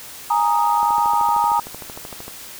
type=chord; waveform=sine; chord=Ab suspended second; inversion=none; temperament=equal; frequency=830.6 / 932.3 / 1244.5 Hz; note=Ab5 / Bb5 / Eb6; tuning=0 / 0 / 0 cents; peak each=-20 / -17 / -22 dBFS; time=0.3-1.6 s; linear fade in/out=5 ms
type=click train; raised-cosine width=1 ms; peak=-20 dBFS; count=20; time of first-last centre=0.83-2.28 s; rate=13.1 Hz
effects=white hiss -37 dBFS RMS until 2.59 s